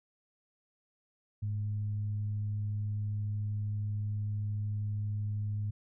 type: tone with frequency modulation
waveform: sine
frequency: 103.83 Hz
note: G#2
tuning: in tune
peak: -31 dBFS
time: 1.42-5.71 s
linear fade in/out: 10 ms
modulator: 113 Hz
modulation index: 0.22
effects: none